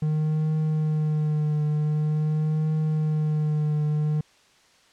triangle tone with vibrato, 153.2 Hz, D#3, 27 cents flat, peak -19 dBFS, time 0.02-4.21 s, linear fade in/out 5 ms, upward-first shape triangle, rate 0.46 Hz, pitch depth 32 cents each way, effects white hiss -58 dBFS RMS until 4.92 s + low-pass 6000 Hz 12 dB/octave

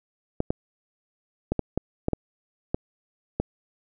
clicks, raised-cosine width 2 ms, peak -10 dBFS, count 9, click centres 0.404 / 0.505 / 1.52 / 1.593 / 1.776 / 2.084 / 2.133 / 2.745 / 3.4 s, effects none

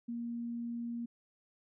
sine tone, 235.5 Hz, A#3, 18 cents sharp, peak -36 dBFS, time 0.08-1.06 s, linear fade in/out 10 ms, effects none

